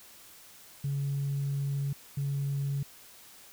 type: tone bursts at uneven times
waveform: sine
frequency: 139.8 Hz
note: C#3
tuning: 15 cents sharp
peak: -27 dBFS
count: 2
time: 0.84-1.93 / 2.17-2.83 s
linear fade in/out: 5 ms
effects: tanh soft clip ceiling -25 dBFS + white hiss -53 dBFS RMS until 3.52 s